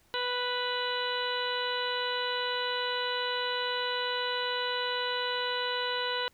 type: harmonic tone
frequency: 493.9 Hz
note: B4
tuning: in tune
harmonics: 1 / 2 / 3 / 4 / 5 / 6 / 7 / 8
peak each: -35 / -35 / -36 / -41 / -45 / -36 / -44 / -37 dBFS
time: 0.14-6.28 s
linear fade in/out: 0 ms
effects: pink hiss -65 dBFS RMS until 6.33 s